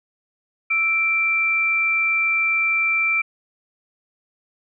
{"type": "tone pair together", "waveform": "sine", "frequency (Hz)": [1318.3, 2349], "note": ["E6", "D7"], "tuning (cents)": [0, 0], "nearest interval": "minor seventh", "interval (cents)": 1000, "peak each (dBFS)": [-28, -17], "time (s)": [0.7, 3.22], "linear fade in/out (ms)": 10, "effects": []}